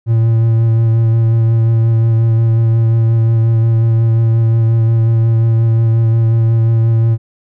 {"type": "tone with vibrato", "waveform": "triangle", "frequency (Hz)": 113.8, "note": "A#2", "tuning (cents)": -41, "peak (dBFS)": -6, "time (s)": [0.06, 7.18], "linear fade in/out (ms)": 50, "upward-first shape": "sine", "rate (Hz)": 5.6, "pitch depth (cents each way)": 17, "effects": []}